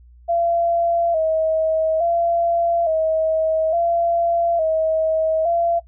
sine tone with vibrato, 659.3 Hz, E5, in tune, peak -16 dBFS, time 0.28-5.8 s, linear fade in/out 20 ms, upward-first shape square, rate 0.58 Hz, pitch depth 58 cents each way, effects noise-tail reverb RT60 0.1 s tail -18 dB re dry + added 60 Hz sine -44 dBFS peak until 5.87 s

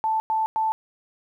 sine tone bursts, 880 Hz, A5, in tune, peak -20 dBFS, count 3, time 0.04-0.72 s, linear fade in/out 0 ms, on 160 ms, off 100 ms, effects 10-bit

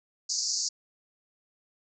pink band-pass noise, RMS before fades -30 dBFS, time 0.29-0.69 s, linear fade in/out 10 ms, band 4500 to 7100 Hz, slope 96 dB/octave, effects none

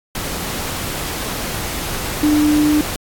sine tone in noise, 299.7 Hz, D4, 35 cents sharp, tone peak -11 dBFS, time 2.23-2.81 s, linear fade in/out 2 ms, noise pink, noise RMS -24 dBFS, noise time 0.15-2.96 s, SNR +10 dB, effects AAC 64 kbps

